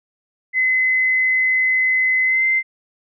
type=tone with pitch glide; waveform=sine; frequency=2037 to 2077 Hz; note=C7 to C7; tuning=-47 to -13 cents; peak=-14 dBFS; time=0.53-2.63 s; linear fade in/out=50 ms; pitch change=+34 cents; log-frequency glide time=2.25-2.44 s; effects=none